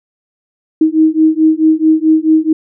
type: beating tone pair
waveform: sine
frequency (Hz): 313.4 / 318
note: D#4 / D#4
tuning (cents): +13 / +38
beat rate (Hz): 4.6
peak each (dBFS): -10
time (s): 0.81-2.53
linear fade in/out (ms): 5
effects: none